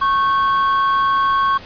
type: tone pair together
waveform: triangle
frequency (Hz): 1100 / 1538.7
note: C#6 / G6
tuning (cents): -14 / -33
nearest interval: tritone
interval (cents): 581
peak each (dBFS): -12 / -22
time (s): 0.01-1.58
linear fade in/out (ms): 10
effects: pink hiss -37 dBFS RMS until 1.65 s + resampled to 11025 Hz